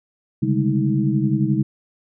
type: tone cluster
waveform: sine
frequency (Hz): 135.7 / 146.6 / 200.3 / 212.2 / 317.4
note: C#3 / D3 / G3 / G#3 / D#4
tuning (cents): -36 / -3 / +38 / +38 / +35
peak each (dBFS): -21 / -24 / -22 / -25 / -23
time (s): 0.42-1.63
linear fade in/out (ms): 10
effects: none